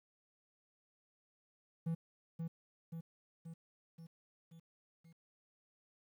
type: tone with echo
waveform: triangle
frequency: 164.81 Hz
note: E3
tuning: in tune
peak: -32 dBFS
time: 1.86-1.95 s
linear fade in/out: 10 ms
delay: 530 ms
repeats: 6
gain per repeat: -4 dB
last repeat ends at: 5.13 s
effects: 12-bit